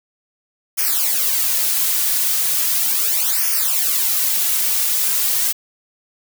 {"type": "noise with flanger", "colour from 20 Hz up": "blue", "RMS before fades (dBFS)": -18, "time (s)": [0.77, 5.53], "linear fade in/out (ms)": 20, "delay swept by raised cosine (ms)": [0.25, 3.85], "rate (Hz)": 0.37, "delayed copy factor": -0.95, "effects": []}